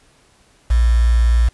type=tone with quantisation; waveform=sine; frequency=58.27 Hz; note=A#1; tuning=in tune; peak=-10 dBFS; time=0.7-1.49 s; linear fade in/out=10 ms; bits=5; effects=pink hiss -54 dBFS RMS until 1.53 s + resampled to 24000 Hz